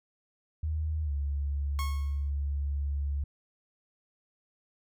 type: tone with pitch glide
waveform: sine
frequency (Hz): 77.78 to 70.91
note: D#2 to C#2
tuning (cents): 0 to +40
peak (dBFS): -28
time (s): 0.63-3.24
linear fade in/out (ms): 5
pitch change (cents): -160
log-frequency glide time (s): 1.04-1.11
type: tone with exponential decay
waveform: sawtooth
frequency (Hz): 1091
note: C#6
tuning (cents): -28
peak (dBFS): -29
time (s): 1.79-2.3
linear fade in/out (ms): 0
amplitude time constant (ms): 110
effects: none